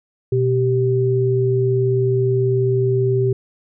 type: tone pair together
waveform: sine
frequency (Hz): 123.47 / 388.9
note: B2 / G4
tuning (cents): 0 / -14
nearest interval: octave + minor sixth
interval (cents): 1986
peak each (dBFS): -17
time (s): 0.32-3.33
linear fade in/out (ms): 5
effects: none